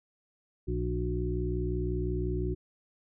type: harmonic tone with a mistuned harmonic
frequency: 60 Hz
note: B1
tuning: 49 cents flat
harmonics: 1 / 2 / 3 / 5 / 6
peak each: -32 / -34 / -39 / -39 / -34 dBFS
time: 0.67-2.55 s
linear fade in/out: 20 ms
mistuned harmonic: 6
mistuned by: +27 cents
effects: none